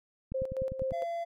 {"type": "click train", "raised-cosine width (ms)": 5, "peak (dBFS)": -25, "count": 7, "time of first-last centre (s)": [0.32, 0.92], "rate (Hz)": 10}
{"type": "tone with tremolo", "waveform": "sine", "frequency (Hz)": 527, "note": "C5", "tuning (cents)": 12, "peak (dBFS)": -29, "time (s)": [0.34, 1.04], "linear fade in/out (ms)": 10, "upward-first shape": "square", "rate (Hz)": 4.4, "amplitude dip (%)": 60}
{"type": "tone", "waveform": "triangle", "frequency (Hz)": 680, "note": "F5", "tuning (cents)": -46, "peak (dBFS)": -30, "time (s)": [0.92, 1.25], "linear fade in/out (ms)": 20}
{"effects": []}